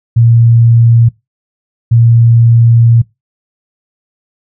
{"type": "tone pair in turn", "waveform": "sine", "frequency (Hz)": [116.54, 116.54], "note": ["A#2", "A#2"], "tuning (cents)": [0, 0], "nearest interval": "unison", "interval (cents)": 0, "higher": "neither", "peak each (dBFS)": -3, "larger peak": "neither", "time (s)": [[0.16, 1.09], [1.91, 3.02]], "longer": "second", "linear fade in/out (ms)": 10, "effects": ["noise-tail reverb RT60 0.2 s tail -21 dB re dry"]}